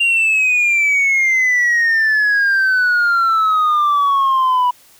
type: exponential sweep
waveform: sine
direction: down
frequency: 2794 to 978 Hz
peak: -9 dBFS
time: 0-4.71 s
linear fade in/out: 10 ms
effects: tanh soft clip ceiling -10 dBFS + white hiss -48 dBFS RMS until 4.99 s